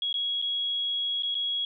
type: tone with dropouts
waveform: sine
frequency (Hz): 3322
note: G#7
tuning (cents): 0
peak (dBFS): -26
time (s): 0.02-1.65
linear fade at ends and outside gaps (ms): 2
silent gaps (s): 0.128-0.141 / 0.417-0.423 / 1.224-1.232 / 1.345-1.351
effects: none